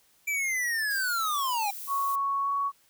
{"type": "linear sweep", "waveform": "square", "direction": "down", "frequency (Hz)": [2349, 784], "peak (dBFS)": -27, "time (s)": [0.27, 1.71], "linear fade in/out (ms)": 10}
{"type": "noise", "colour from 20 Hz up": "violet", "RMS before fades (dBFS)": -39, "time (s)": [0.9, 2.16], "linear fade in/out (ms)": 10}
{"type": "tone with pitch glide", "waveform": "sine", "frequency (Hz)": [1110, 1119], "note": ["C#6", "C#6"], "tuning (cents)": [2, 16], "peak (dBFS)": -25, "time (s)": [1.87, 2.72], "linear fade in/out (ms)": 50, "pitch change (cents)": 14, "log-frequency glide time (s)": [2.43, 2.49]}
{"effects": ["white hiss -64 dBFS RMS until 2.89 s"]}